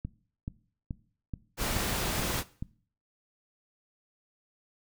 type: click train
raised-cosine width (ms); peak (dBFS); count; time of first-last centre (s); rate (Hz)
5; -22; 7; 0.05-2.625; 2.33
type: noise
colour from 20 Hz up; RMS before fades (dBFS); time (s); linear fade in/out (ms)
pink; -31; 1.57-2.44; 50
effects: noise-tail reverb RT60 0.5 s tail -19 dB re dry